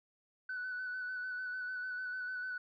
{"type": "tone with vibrato", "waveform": "sine", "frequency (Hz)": 1496, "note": "F#6", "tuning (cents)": 19, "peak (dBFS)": -36, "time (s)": [0.49, 2.58], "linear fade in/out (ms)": 5, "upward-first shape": "square", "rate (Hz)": 6.7, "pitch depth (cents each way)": 21, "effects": ["tanh soft clip ceiling -34 dBFS"]}